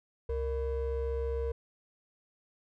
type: ring-modulated tone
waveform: triangle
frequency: 265.5 Hz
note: C4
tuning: 25 cents sharp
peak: -25 dBFS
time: 0.29-1.52 s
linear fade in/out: 5 ms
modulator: 198 Hz
effects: none